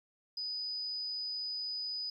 triangle tone, 4978 Hz, D#8, in tune, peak -32 dBFS, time 0.37-2.1 s, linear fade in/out 5 ms, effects tanh soft clip ceiling -34 dBFS

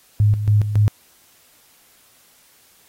sine tone with tremolo, 104.7 Hz, G#2, 15 cents sharp, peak -11 dBFS, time 0.2-0.88 s, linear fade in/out 0 ms, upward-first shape square, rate 3.6 Hz, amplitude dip 65%, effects white hiss -54 dBFS RMS until 2.88 s + AAC 48 kbps

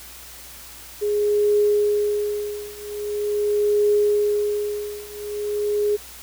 sine tone with tremolo, 415.3 Hz, G#4, in tune, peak -14 dBFS, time 1.01-5.97 s, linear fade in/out 20 ms, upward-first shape triangle, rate 0.43 Hz, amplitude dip 95%, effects added 60 Hz sine -49 dBFS peak until 6.22 s + white hiss -41 dBFS RMS until 6.22 s

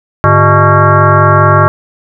sine tone with frequency modulation, 610 Hz, D#5, 34 cents flat, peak -3 dBFS, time 0.24-1.68 s, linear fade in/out 0 ms, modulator 253 Hz, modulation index 3.3, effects none

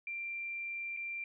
sine tone with dropouts, 2366 Hz, D7, 12 cents sharp, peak -37 dBFS, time 0.07-1.24 s, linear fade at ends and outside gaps 2 ms, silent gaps 0.966-0.971 s, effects none

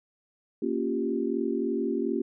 sine chord, G half-diminished seventh, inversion first, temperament equal, 233.1 / 277.2 / 349.2 / 392 Hz, Bb3 / Db4 / F4 / G4, 0 / 0 / 0 / 0 cents, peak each -31 dBFS, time 0.62-2.22 s, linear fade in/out 5 ms, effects none

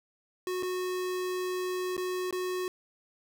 square tone with dropouts, 366.2 Hz, F#4, 18 cents flat, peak -31 dBFS, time 0.47-2.68 s, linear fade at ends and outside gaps 1 ms, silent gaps 0.626-0.631 / 1.967-1.978 / 2.309-2.326 s, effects none

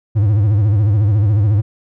triangle tone with vibrato, 104.1 Hz, G#2, 5 cents sharp, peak -8 dBFS, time 0.15-1.62 s, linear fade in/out 20 ms, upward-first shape sine, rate 14 Hz, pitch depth 120 cents each way, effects none

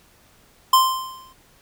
square tone with exponential decay, 1043 Hz, C6, 6 cents flat, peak -10 dBFS, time 0.73-1.33 s, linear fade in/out 5 ms, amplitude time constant 130 ms, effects pink hiss -55 dBFS RMS until 1.61 s

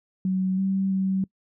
sine tone with pitch steps, 187.6 / 192.7 / 190.9 Hz, F#3 / G3 / G3, +24 / -29 / -46 cents, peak -21 dBFS, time 0.25-1.24 s, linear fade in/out 2 ms, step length 330 ms, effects noise-tail reverb RT60 0.1 s tail -24 dB re dry

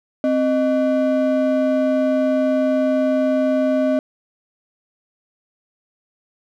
triangle ring-modulated tone, 440 Hz, A4, in tune, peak -10 dBFS, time 0.24-3.99 s, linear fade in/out 0 ms, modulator 178 Hz, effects none

